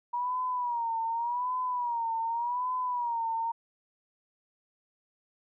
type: tone with vibrato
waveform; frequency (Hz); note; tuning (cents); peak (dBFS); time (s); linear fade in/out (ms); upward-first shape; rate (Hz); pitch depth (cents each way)
sine; 957; A#5; +45; -28; 0.13-3.52; 10; sine; 0.86; 96
effects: none